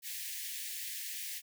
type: high-pass noise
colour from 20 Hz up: white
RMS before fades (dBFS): -41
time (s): 0.02-1.42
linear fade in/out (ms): 50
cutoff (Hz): 1700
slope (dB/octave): 96
effects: none